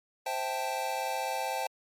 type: chord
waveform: square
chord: A minor seventh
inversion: first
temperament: equal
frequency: 523.3 / 659.3 / 784 / 880 Hz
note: C5 / E5 / G5 / A5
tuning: 0 / 0 / 0 / 0 cents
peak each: -38 / -40 / -35 / -36 dBFS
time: 0.26-1.67 s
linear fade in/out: 5 ms
effects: MP3 64 kbps